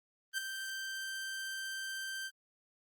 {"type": "tone with ADSR envelope", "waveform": "sawtooth", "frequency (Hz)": 1564, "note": "G6", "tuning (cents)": -4, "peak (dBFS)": -27, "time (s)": [0.33, 2.31], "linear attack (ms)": 50, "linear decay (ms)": 4, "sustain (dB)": -8, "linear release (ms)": 48, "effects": ["Opus 24 kbps"]}